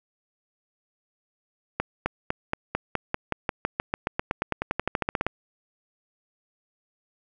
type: accelerating click train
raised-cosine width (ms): 0.5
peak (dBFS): -9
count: 27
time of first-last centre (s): 1.8-5.266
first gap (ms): 260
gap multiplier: 0.94
effects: none